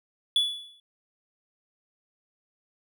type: tone with exponential decay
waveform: triangle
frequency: 3427 Hz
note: A7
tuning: 46 cents flat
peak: -16 dBFS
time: 0.36-0.8 s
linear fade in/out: 2 ms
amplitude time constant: 95 ms
effects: none